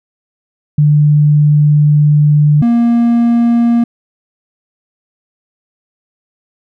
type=tone pair in turn; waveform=sine / triangle; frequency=148.6 / 235.3 Hz; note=D3 / A#3; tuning=+21 / +16 cents; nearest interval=minor sixth; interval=795 cents; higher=second; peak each=-5 dBFS; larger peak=neither; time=0.78-2.62 / 2.62-3.84 s; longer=first; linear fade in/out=5 ms; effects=none